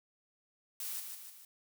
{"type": "noise with echo", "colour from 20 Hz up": "blue", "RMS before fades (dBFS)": -40, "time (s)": [0.8, 1], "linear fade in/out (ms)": 2, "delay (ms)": 150, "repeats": 3, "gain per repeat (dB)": -5, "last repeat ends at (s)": 1.45, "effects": []}